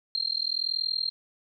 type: tone with amplitude modulation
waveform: sine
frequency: 4186 Hz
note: C8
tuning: in tune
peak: -22 dBFS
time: 0.15-1.1 s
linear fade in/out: 0 ms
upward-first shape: sine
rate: 40.9 Hz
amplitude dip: 100%
effects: none